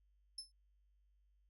35% pulse tone with exponential decay, 5260 Hz, E8, 5 cents flat, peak -38 dBFS, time 0.38-0.52 s, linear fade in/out 5 ms, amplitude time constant 29 ms, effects added 50 Hz sine -70 dBFS peak until 1.49 s

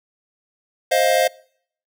square tone cluster, 526 / 629 / 702 Hz, C5 / D#5 / F5, +9 / +19 / +9 cents, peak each -20 dBFS, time 0.91-1.28 s, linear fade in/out 10 ms, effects noise-tail reverb RT60 0.6 s tail -24 dB re dry

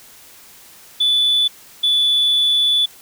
sine tone pair in turn, 3475 / 3462 Hz, A7 / A7, -22 / -29 cents, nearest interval unison, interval 7 cents, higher first, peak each -11 dBFS, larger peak neither, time 1-1.48 / 1.83-2.86 s, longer second, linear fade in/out 10 ms, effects tanh soft clip ceiling -10 dBFS + white hiss -44 dBFS RMS until 3.01 s

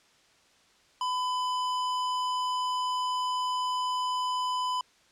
square tone, 1004 Hz, B5, 28 cents sharp, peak -28 dBFS, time 1.01-4.81 s, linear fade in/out 2 ms, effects white hiss -62 dBFS RMS until 5.11 s + low-pass 6000 Hz 12 dB/octave

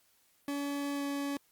40% pulse tone with pitch glide, 283.9 to 282.1 Hz, C#4 to C#4, +41 to +30 cents, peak -32 dBFS, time 0.48-1.37 s, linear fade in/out 2 ms, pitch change -11 cents, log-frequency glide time 0.94-1.02 s, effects white hiss -69 dBFS RMS until 1.51 s + Opus 48 kbps

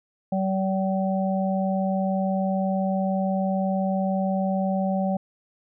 harmonic tone, 191 Hz, G3, 45 cents flat, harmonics 1 / 3 / 4, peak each -23 / -28 / -29 dBFS, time 0.32-5.17 s, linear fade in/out 5 ms, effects none

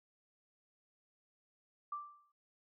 sine tone with exponential decay, 1174.7 Hz, D6, in tune, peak -36 dBFS, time 1.92-2.32 s, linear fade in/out 5 ms, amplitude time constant 85 ms, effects none

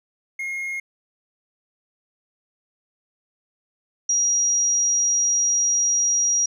triangle / sine tone pair in turn, 2147 / 5732 Hz, C7 / F8, +44 / +44 cents, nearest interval octave + perfect fourth, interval 1700 cents, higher second, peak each -24 / -17 dBFS, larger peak second, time 0.39-0.8 / 4.09-6.46 s, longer second, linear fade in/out 5 ms, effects none

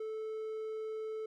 triangle tone, 437.3 Hz, A4, 11 cents flat, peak -35 dBFS, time 0-1.26 s, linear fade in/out 5 ms, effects none

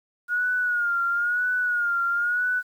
sine tone with vibrato, 1436 Hz, F6, 48 cents sharp, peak -21 dBFS, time 0.28-2.63 s, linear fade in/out 50 ms, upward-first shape sine, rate 1 Hz, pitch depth 64 cents each way, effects 9-bit

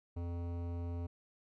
sine tone with hard clipping, 86.1 Hz, F2, 24 cents flat, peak -39 dBFS, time 0.16-1.07 s, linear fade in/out 10 ms, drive 16 dB, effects none

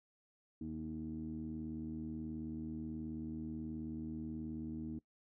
15% pulse tone with low-pass filter, 78.6 Hz, D#2, 18 cents sharp, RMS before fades -43 dBFS, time 0.61-4.99 s, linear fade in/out 5 ms, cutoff 280 Hz, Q 9.5, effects noise-tail reverb RT60 0.1 s tail -21 dB re dry

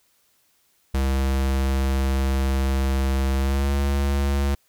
square tone with pitch glide, 67 to 69.72 Hz, C2 to C#2, +42 to +11 cents, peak -20 dBFS, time 0.94-4.55 s, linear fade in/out 5 ms, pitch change +69 cents, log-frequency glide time 3.36-3.74 s, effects white hiss -64 dBFS RMS until 4.68 s

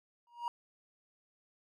triangle tone with exponential growth, 950 Hz, A#5, 33 cents sharp, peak -28 dBFS, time 0.27-0.48 s, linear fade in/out 1 ms, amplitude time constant 45 ms, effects none

